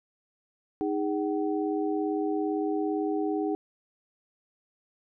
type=tone cluster; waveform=sine; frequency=311.7 / 409.4 / 757 Hz; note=D#4 / G#4 / F#5; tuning=+3 / -25 / +39 cents; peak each=-28 / -30 / -35 dBFS; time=0.81-3.55 s; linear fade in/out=0 ms; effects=none